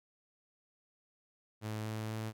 sawtooth tone with pitch steps, 108.2 / 109.14 / 110.09 Hz, A2 / A2 / A2, -29 / -14 / +1 cents, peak -33 dBFS, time 1.61-2.33 s, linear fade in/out 50 ms, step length 240 ms, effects none

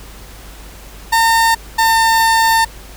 30% pulse tone pair in turn, 910 / 903.2 Hz, A#5 / A5, -42 / +45 cents, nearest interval unison, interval 13 cents, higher first, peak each -7 dBFS, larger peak neither, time 1.12-1.55 / 1.78-2.65 s, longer second, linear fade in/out 10 ms, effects added 50 Hz sine -35 dBFS peak until 2.96 s + pink hiss -38 dBFS RMS until 2.96 s

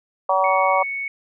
harmonic tone, 189.4 Hz, F#3, 41 cents sharp, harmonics 3 / 4 / 5 / 6, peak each -21 / -21 / -21 / -21 dBFS, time 0.29-0.83 s, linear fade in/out 5 ms
sine tone, 2217 Hz, C#7, in tune, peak -24 dBFS, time 0.44-1.08 s, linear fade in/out 2 ms
effects none

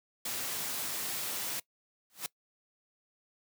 white noise, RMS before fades -36 dBFS, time 0.25-1.6 s, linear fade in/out 5 ms
white noise with exponential growth, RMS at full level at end -32 dBFS, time 2.1-2.26 s, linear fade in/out 0 ms, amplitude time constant 33 ms
effects noise-tail reverb RT60 0.1 s tail -22 dB re dry + high-pass 100 Hz 12 dB/octave

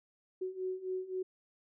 sine beating tone pair, 370 / 373.8 Hz, F#4 / F#4, 0 / +18 cents, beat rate 3.8 Hz, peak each -40 / -37 dBFS, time 0.41-1.23 s, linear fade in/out 10 ms, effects none

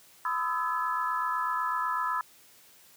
sine tone cluster, 1006 / 1250 / 1318 / 1705 Hz, B5 / D#6 / E6 / G#6, +32 / +8 / -1 / +45 cents, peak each -30 / -35 / -32 / -36 dBFS, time 0.25-2.21 s, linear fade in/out 2 ms, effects white hiss -57 dBFS RMS until 2.96 s + high-pass 80 Hz 12 dB/octave

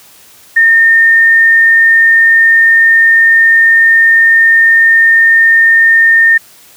sine tone, 1822 Hz, A#6, 40 cents flat, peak -3 dBFS, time 0.56-6.38 s, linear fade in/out 10 ms, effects white hiss -40 dBFS RMS until 6.76 s + high-pass 60 Hz 12 dB/octave

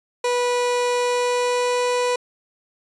30% pulse tone with pitch glide, 489.6 to 492.7 Hz, B4 to B4, -15 to -4 cents, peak -16 dBFS, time 0.24-2.16 s, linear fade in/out 5 ms, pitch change +11 cents, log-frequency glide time 0.94-1.83 s, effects resampled to 22050 Hz

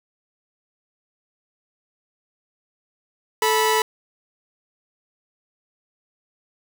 sawtooth tone pair together, 437 / 981 Hz, A4 / B5, -12 / -12 cents, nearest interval octave + major second, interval 1400 cents, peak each -16 dBFS, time 3.42-3.82 s, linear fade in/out 2 ms, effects 8-bit

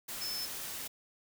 sine tone in noise, 5260 Hz, E8, 5 cents flat, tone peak -36 dBFS, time 0.21-0.46 s, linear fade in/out 10 ms, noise white, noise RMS -41 dBFS, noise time 0.08-0.88 s, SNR +2 dB, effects none

